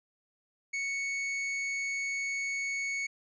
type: tone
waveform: 45% pulse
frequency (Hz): 2217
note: C#7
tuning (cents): 0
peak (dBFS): -31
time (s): 0.73-3.07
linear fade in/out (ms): 10
effects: resampled to 16000 Hz